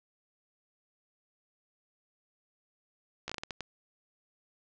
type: slowing click train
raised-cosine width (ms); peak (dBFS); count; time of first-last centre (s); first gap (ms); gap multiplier
0.2; -19; 8; 3.28-3.607; 15; 1.37
effects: low-pass 7000 Hz 12 dB/octave